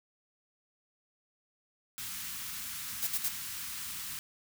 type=band-stop noise; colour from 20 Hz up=white; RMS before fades=-40 dBFS; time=1.98-4.19 s; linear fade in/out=0 ms; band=250 to 1100 Hz; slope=24 dB/octave
type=noise bursts; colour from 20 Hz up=blue; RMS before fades=-31 dBFS; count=3; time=3.02-3.288 s; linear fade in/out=10 ms; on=52 ms; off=56 ms
effects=none